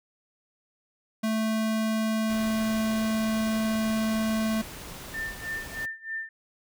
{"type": "tone", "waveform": "square", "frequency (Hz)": 220, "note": "A3", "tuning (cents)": 0, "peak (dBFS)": -25, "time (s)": [1.23, 4.62], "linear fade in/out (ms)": 10}
{"type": "noise", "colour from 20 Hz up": "pink", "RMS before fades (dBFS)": -41, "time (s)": [2.29, 5.86], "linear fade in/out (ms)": 10}
{"type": "tone with tremolo", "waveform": "sine", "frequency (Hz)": 1792, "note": "A6", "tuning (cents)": 31, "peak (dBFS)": -29, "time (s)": [5.14, 6.29], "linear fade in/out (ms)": 2, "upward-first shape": "sine", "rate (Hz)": 3.2, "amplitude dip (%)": 90}
{"effects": []}